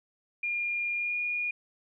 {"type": "tone with pitch glide", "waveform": "sine", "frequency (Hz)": [2412, 2436], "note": ["D7", "D#7"], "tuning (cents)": [46, -37], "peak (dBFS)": -28, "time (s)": [0.43, 1.51], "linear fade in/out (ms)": 5, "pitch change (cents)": 17, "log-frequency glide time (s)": [0.96, 1.17], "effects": []}